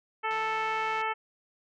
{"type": "harmonic tone", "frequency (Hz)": 440, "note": "A4", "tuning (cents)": 0, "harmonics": [1, 2, 3, 4, 5, 6, 7], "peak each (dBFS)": [-38, -31, -33, -38, -36, -41, -46], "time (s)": [0.23, 1.14], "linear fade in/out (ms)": 20}
{"type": "click train", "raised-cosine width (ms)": 0.2, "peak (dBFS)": -29, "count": 113, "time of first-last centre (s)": [0.31, 1.014], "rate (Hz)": 159}
{"effects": []}